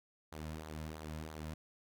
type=tone with flanger; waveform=sawtooth; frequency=77.9 Hz; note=D#2; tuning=3 cents sharp; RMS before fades=-45 dBFS; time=0.32-1.54 s; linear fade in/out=5 ms; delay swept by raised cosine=0.36 to 2.66 ms; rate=3 Hz; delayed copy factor=-0.6; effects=none